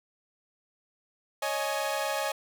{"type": "chord", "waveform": "sawtooth", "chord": "C# suspended second", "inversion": "none", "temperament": "equal with one note detuned", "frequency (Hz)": [554.4, 622.3, 837.8], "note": ["C#5", "D#5", "G#5"], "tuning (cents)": [0, 0, 15], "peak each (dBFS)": -29, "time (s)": [1.42, 2.32], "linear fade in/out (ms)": 5, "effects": []}